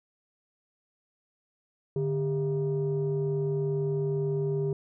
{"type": "tone pair together", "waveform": "sine", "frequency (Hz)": [147.2, 399.4], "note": ["D3", "G4"], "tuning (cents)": [4, 32], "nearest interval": "octave + perfect fourth", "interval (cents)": 1728, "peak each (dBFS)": -27, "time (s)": [1.96, 4.73], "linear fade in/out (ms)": 2, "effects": ["tanh soft clip ceiling -21 dBFS"]}